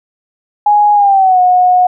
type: tone with pitch glide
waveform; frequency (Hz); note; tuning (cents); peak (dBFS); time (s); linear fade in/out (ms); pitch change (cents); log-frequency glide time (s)
sine; 830.6 to 727.3; G#5 to F#5; 0 to -30; -5; 0.66-1.87; 5; -230; 0.94-1.4
effects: none